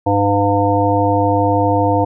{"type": "harmonic tone", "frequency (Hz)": 100.7, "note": "G2", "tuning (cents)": 47, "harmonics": [1, 3, 5, 7, 9], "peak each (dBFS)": [-18, -18, -18, -18, -18], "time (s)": [0.06, 2.05], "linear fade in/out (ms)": 10, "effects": []}